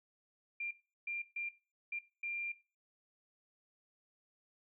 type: tone bursts at uneven times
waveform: sine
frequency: 2385 Hz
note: D7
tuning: 26 cents sharp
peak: -37 dBFS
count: 5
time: 0.6-0.71 / 1.07-1.22 / 1.36-1.49 / 1.92-1.99 / 2.23-2.52 s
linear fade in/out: 5 ms
effects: noise-tail reverb RT60 0.3 s tail -17 dB re dry